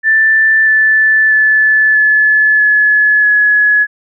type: tone with pitch steps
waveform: sine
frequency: 1767 / 1751.8 / 1736.6 / 1721.7 / 1706.8 / 1692.1 Hz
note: A6 / A6 / A6 / A6 / G#6 / G#6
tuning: +7 / -8 / -23 / -38 / +47 / +32 cents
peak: -6 dBFS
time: 0.03-3.87 s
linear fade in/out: 50 ms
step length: 640 ms
effects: none